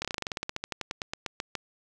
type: slowing click train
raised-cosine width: 0.2 ms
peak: -14 dBFS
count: 22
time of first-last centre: 0.02-1.553 s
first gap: 27 ms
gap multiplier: 1.09
effects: none